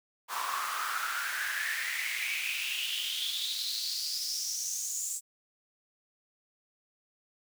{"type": "noise with high-pass filter sweep", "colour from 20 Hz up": "pink", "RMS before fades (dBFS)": -34, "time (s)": [0.28, 5.21], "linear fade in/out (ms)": 50, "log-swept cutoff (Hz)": [1000, 7600], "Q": 6.5, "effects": []}